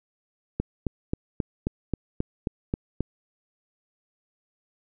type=click train; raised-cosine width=3 ms; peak=-12 dBFS; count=10; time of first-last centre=0.6-3.006 s; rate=3.74 Hz; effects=none